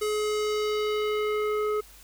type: tone with low-pass filter sweep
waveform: square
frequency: 423.8 Hz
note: G#4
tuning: 35 cents sharp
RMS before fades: -27 dBFS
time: 0.01-1.81 s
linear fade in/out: 10 ms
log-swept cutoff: 11000 to 1300 Hz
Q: 1.3
effects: added 49 Hz sine -53 dBFS peak until 2.03 s + white hiss -52 dBFS RMS until 2.03 s